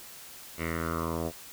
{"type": "tone with low-pass filter sweep", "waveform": "10% pulse", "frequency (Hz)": 82.41, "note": "E2", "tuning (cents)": 0, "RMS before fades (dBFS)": -32, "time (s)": [0.57, 1.32], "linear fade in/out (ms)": 50, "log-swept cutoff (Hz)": [2400, 690], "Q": 4, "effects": ["white hiss -47 dBFS RMS until 1.52 s"]}